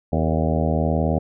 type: harmonic tone with a mistuned harmonic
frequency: 79.3 Hz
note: D#2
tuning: 33 cents sharp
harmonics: 1 / 2 / 3 / 4 / 5 / 6 / 7 / 8 / 9 / 10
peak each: -23 / -23 / -25 / -30 / -33 / -30 / -28 / -29 / -30 / -35 dBFS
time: 0.12-1.19 s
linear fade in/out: 10 ms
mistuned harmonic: 6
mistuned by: -61 cents
effects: none